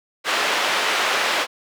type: band-pass noise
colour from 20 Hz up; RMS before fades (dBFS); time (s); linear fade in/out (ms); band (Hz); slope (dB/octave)
white; -21; 0.24-1.47; 50; 470 to 2700; 12
effects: none